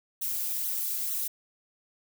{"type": "noise with flanger", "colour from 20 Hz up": "violet", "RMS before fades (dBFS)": -31, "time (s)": [0.21, 1.28], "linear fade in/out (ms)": 10, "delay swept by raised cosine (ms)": [0.4, 4.6], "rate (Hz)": 2.2, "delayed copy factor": -0.7, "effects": []}